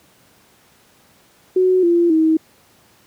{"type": "tone with pitch steps", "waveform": "sine", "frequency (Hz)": [370, 343.2, 318.4], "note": ["F#4", "F4", "D#4"], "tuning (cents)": [0, -30, 40], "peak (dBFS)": -11, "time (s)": [1.56, 2.37], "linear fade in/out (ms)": 5, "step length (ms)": 270, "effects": ["pink hiss -53 dBFS RMS until 3.06 s", "high-pass 100 Hz 12 dB/octave"]}